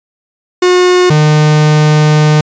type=tone pair in turn; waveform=45% pulse; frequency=361.6 / 152.03 Hz; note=F#4 / D#3; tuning=-40 / -40 cents; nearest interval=octave + minor third; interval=1500 cents; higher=first; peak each=-5 dBFS; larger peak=neither; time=0.62-1.1 / 1.1-2.41 s; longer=second; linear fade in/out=5 ms; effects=resampled to 16000 Hz